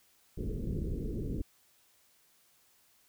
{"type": "low-pass noise", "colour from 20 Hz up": "pink", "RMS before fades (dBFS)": -35, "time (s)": [0.37, 1.42], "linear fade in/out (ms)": 10, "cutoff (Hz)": 450, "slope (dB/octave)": 48, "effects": ["white hiss -67 dBFS RMS until 3.08 s"]}